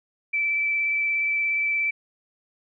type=tone with vibrato; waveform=sine; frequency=2321 Hz; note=D7; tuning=21 cents flat; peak=-21 dBFS; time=0.33-1.91 s; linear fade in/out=10 ms; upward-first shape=sine; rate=17 Hz; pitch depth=12 cents each way; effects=none